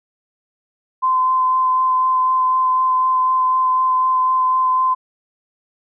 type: tone with vibrato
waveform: sine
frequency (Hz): 1030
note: C6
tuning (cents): -28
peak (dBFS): -13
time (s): 1.02-4.95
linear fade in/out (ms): 20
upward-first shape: sine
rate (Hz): 4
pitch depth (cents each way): 10
effects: none